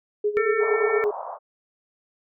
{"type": "tone with tremolo", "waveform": "sine", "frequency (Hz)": 416.6, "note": "G#4", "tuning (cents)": 5, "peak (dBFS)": -18, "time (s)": [0.24, 1.11], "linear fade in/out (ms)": 5, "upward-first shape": "sine", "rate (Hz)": 8.7, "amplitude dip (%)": 80}
{"type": "harmonic tone", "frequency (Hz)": 448.4, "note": "A4", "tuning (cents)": 33, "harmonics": [1, 3, 4, 5], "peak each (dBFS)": [-24, -29, -30, -31], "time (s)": [0.37, 1.04], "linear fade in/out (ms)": 0}
{"type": "band-pass noise", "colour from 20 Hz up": "pink", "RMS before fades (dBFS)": -34, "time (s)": [0.59, 1.39], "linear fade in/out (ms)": 50, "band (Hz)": [590, 1100], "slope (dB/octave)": 48}
{"effects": []}